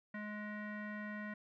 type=tone with low-pass filter; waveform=square; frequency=209.9 Hz; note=G#3; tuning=19 cents sharp; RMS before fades=-44 dBFS; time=0.14-1.34 s; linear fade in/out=5 ms; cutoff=1800 Hz; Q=6.9; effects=none